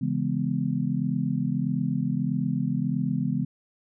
sine chord, C# minor seventh, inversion none, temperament just, 138.59 / 166.31 / 207.9 / 249.5 Hz, C#3 / E3 / G#3 / B3, 0 / +16 / +2 / +18 cents, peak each -29 dBFS, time 0.01-3.45 s, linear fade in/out 10 ms, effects none

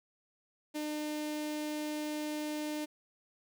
sawtooth tone with notch filter, 301.9 Hz, D4, 48 cents sharp, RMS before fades -37 dBFS, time 0.74-2.86 s, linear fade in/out 20 ms, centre 1300 Hz, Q 1.6, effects 12-bit

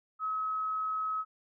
sine tone, 1281 Hz, E6, 50 cents flat, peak -30 dBFS, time 0.19-1.25 s, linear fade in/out 50 ms, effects none

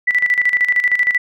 sine tone with tremolo, 1973 Hz, B6, 2 cents flat, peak -10 dBFS, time 0.07-1.18 s, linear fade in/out 10 ms, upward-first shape square, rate 13 Hz, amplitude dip 70%, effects none

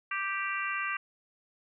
harmonic tone, 392 Hz, G4, in tune, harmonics 3 / 4 / 5 / 6 / 7, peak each -35 / -36 / -37 / -38 / -38 dBFS, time 0.11-0.97 s, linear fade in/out 5 ms, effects none

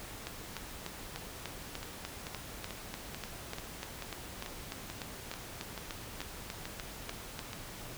two click trains, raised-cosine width 0.2 ms, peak -23 / -21 dBFS, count 14 / 25, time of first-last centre 1.83-7.532 / 0.27-7.392 s, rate 2.28 / 3.37 Hz, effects pink hiss -46 dBFS RMS until 7.97 s

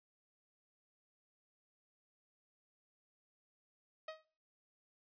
sawtooth tone with exponential decay, 631 Hz, D#5, 24 cents sharp, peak -37 dBFS, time 4.08-4.25 s, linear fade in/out 5 ms, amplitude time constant 36 ms, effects noise-tail reverb RT60 0.4 s tail -19 dB re dry + resampled to 11025 Hz

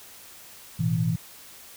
sine chord, A suspended second, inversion none, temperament equal, 110 / 123.47 / 164.81 Hz, A2 / B2 / E3, 0 / 0 / 0 cents, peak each -28 / -27 / -24 dBFS, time 0.79-1.16 s, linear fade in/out 10 ms, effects white hiss -47 dBFS RMS until 1.76 s

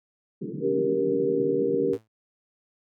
pink band-pass noise, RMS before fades -34 dBFS, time 0.41-1.92 s, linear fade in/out 10 ms, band 130 to 450 Hz, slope 96 dB/octave
sine chord, G diminished, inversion second, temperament just, 282.2 / 392 / 470.4 Hz, Db4 / G4 / Bb4, +31 / 0 / +16 cents, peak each -29 / -25 / -25 dBFS, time 0.6-1.98 s, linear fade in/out 50 ms
sawtooth tone with exponential decay, 110 Hz, A2, in tune, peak -33 dBFS, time 1.93-2.08 s, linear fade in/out 5 ms, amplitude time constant 31 ms
effects none

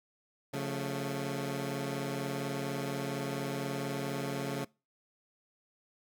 15% pulse chord, Db augmented, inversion none, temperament equal with one note detuned, 138.59 / 177.87 / 220 Hz, Db3 / F3 / A3, 0 / +32 / 0 cents, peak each -29 / -35 / -34 dBFS, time 0.53-4.65 s, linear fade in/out 10 ms, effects noise-tail reverb RT60 0.3 s tail -24 dB re dry

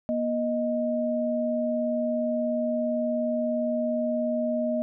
sine tone pair together, 239.4 / 622.3 Hz, A#3 / D#5, +46 / 0 cents, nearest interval octave + perfect fourth, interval 1654 cents, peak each -27 / -26 dBFS, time 0.09-4.82 s, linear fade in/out 0 ms, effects none

